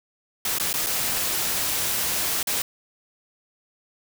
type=noise with dropouts; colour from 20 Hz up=white; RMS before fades=-25 dBFS; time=0.45-2.62 s; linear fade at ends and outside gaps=2 ms; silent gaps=0.585-0.598 / 0.73-0.739 / 0.863-0.868 / 2.43-2.471 s; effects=none